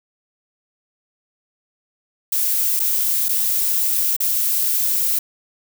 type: noise with dropouts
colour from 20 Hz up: violet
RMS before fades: -19 dBFS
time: 2.32-5.19 s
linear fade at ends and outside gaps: 5 ms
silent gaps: 2.795-2.799 / 3.285-3.29 / 4.165-4.202 s
effects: none